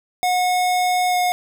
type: tone with pitch glide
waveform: square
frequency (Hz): 727 to 721.6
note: F#5 to F#5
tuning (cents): -31 to -44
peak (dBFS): -17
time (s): 0.23-1.32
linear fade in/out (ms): 0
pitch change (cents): -13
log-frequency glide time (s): 1.08-1.17
effects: none